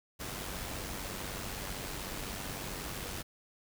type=noise with amplitude modulation; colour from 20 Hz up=pink; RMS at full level=-38 dBFS; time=0.19-3.23 s; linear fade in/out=20 ms; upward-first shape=sine; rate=95.9 Hz; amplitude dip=45%; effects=none